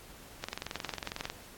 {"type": "click train", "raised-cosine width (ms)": 0.2, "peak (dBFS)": -18, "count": 20, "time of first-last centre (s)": [0.44, 1.3], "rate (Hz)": 22.1, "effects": ["pink hiss -52 dBFS RMS until 1.57 s", "AAC 64 kbps"]}